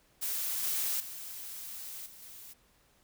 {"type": "noise with level steps", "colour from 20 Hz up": "blue", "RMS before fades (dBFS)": [-34, -32, -43, -52, -49], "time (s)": [0.21, 2.54], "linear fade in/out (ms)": 20, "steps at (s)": [0.63, 1, 2.06, 2.22], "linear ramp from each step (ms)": 2, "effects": ["pink hiss -67 dBFS RMS until 3.03 s"]}